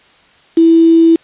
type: tone with quantisation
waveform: sine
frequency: 329.6 Hz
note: E4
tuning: in tune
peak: -4 dBFS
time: 0.57-1.16 s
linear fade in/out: 5 ms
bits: 4
effects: white hiss -47 dBFS RMS until 1.23 s + resampled to 8000 Hz